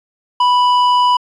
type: tone with hard clipping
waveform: sine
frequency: 987.8 Hz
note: B5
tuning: in tune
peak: -11 dBFS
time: 0.4-1.17 s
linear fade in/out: 5 ms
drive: 8 dB
effects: resampled to 22050 Hz